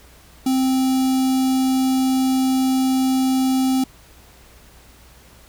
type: tone with notch filter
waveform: square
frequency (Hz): 261.6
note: C4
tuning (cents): 0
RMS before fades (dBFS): -18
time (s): 0.46-3.84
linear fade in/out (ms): 5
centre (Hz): 1700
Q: 0.64
effects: added 60 Hz sine -50 dBFS peak until 5.48 s + pink hiss -49 dBFS RMS until 5.48 s